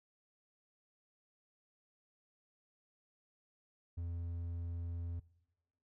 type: tone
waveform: triangle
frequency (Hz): 85.4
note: F2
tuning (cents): -38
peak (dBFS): -36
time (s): 3.97-5.2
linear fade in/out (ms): 10
effects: noise-tail reverb RT60 0.9 s tail -21 dB re dry